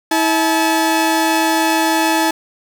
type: tone pair together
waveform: sawtooth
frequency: 322.9 / 862 Hz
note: E4 / A5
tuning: -36 / -36 cents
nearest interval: octave + perfect fourth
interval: 1700 cents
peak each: -12 dBFS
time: 0.11-2.31 s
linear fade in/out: 5 ms
effects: none